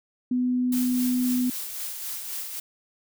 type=tone; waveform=sine; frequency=249.7 Hz; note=B3; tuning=19 cents sharp; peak=-21 dBFS; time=0.31-1.5 s; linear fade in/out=5 ms
type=noise with tremolo; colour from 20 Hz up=blue; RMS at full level=-32 dBFS; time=0.72-2.6 s; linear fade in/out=5 ms; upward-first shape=sine; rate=3.8 Hz; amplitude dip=40%
effects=none